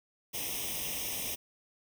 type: noise with comb filter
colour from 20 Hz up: white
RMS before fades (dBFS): -36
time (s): 0.33-1.36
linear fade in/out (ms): 20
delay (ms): 0.34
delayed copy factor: +0.9
effects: none